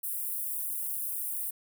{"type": "high-pass noise", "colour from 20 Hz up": "white", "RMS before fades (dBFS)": -34, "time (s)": [0.03, 1.51], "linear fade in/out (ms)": 10, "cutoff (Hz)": 9200, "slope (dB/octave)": 48, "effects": []}